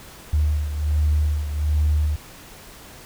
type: beating tone pair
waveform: sine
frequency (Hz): 75.1 / 76.4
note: D2 / D#2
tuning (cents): +39 / -31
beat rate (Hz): 1.3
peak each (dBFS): -18 / -24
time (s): 0.33-2.16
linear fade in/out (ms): 5
effects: tanh soft clip ceiling -11 dBFS + pink hiss -43 dBFS RMS until 3.05 s